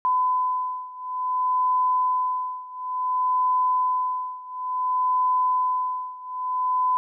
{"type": "beating tone pair", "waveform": "sine", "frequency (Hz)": [1008, 1008.57], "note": ["B5", "B5"], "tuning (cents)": [35, 36], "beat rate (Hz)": 0.57, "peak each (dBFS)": [-23, -25], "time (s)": [0.05, 6.97], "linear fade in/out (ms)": 0, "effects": []}